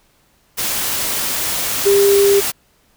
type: tone in noise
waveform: sine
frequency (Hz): 400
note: G4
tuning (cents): +35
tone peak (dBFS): -9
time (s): 1.85-2.41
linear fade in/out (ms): 20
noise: white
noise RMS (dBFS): -20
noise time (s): 0.57-2.52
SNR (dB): +8
effects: pink hiss -57 dBFS RMS until 2.96 s